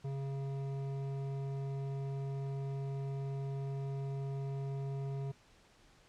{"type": "tone with hard clipping", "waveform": "triangle", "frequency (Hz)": 137.2, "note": "C#3", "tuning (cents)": -17, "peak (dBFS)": -38, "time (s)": [0.04, 5.32], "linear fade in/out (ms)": 10, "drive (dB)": 15, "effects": ["pink hiss -64 dBFS RMS until 6.08 s", "low-pass 7000 Hz 12 dB/octave"]}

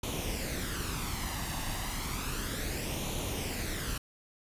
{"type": "noise with flanger", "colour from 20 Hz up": "pink", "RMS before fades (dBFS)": -35, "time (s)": [0.03, 3.98], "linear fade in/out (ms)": 5, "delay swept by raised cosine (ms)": [0.3, 1.08], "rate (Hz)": 0.32, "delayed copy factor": 0.55, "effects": ["resampled to 32000 Hz"]}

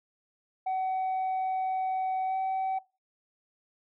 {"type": "tone with pitch glide", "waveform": "sine", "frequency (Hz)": [754, 762.3], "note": ["F#5", "G5"], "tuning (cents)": [32, -49], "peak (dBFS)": -25, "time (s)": [0.66, 2.79], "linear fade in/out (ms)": 10, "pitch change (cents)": 19, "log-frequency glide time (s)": [2.26, 2.35], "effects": ["noise-tail reverb RT60 0.3 s tail -22 dB re dry", "tanh soft clip ceiling -26 dBFS"]}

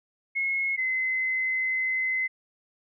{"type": "tone pair in turn", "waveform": "sine", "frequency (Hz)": [2170, 2048], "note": ["C#7", "C7"], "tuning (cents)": [-37, -38], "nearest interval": "minor second", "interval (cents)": 101, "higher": "first", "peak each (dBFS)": -24, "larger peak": "neither", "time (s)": [[0.35, 0.77], [0.77, 2.28]], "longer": "second", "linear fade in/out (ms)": 20, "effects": []}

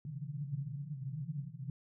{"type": "band-pass noise", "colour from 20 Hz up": "pink", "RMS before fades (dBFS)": -41, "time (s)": [0.05, 1.7], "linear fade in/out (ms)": 2, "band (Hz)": [130, 160], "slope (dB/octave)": 96, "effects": []}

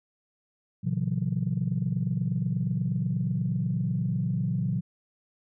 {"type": "chord", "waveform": "sine", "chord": "F# dominant seventh", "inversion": "first", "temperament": "equal with one note detuned", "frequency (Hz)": [116.54, 136.6, 164.81, 185], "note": ["A#2", "C#3", "E3", "F#3"], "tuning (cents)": [0, -25, 0, 0], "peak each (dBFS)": -30, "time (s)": [0.83, 4.81], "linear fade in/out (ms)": 20, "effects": ["tanh soft clip ceiling -16 dBFS"]}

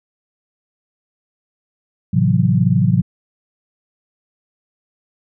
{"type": "chord", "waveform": "sine", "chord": "F# half-diminished seventh", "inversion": "first", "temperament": "just", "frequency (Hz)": [111, 133.2, 166.5, 185], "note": ["A2", "C3", "E3", "F#3"], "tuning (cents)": [16, 31, 18, 0], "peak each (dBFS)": -17, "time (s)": [2.13, 3.02], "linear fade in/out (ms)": 10, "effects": []}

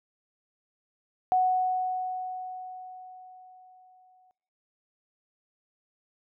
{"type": "tone with exponential decay", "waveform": "sine", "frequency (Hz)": 740, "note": "F#5", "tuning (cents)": 0, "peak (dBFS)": -19, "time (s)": [1.32, 4.31], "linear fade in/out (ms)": 0, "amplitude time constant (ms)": 650, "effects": ["noise-tail reverb RT60 0.9 s tail -24 dB re dry"]}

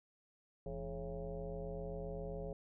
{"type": "tone with frequency modulation", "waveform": "sine", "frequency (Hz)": 293.7, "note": "D4", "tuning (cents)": 0, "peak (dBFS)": -40, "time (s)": [0.66, 2.53], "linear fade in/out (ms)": 2, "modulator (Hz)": 127, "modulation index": 2.6, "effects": []}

